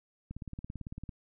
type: click train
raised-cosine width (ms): 5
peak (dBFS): -28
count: 15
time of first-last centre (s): 0.31-1.092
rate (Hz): 17.9
effects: none

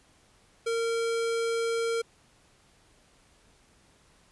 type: tone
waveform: square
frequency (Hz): 460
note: A#4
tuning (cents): -23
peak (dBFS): -27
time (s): 0.66-2.02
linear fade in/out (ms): 10
effects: pink hiss -62 dBFS RMS until 4.31 s + resampled to 24000 Hz

